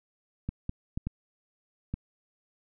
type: clicks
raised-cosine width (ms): 5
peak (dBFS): -19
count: 5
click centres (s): 0.49 / 0.694 / 0.975 / 1.07 / 1.94
effects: none